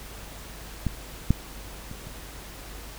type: clicks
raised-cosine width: 5 ms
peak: -12 / -6 / -25 / -28 dBFS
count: 4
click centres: 0.867 / 1.306 / 1.914 / 2.07 s
effects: added 50 Hz sine -43 dBFS peak until 2.98 s + pink hiss -43 dBFS RMS until 2.98 s